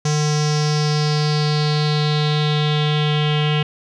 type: tone with low-pass filter sweep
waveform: square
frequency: 150.3 Hz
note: D3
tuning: 40 cents sharp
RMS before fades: -18 dBFS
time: 0.05-3.63 s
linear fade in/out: 5 ms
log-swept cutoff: 6100 to 3000 Hz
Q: 5.3
effects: none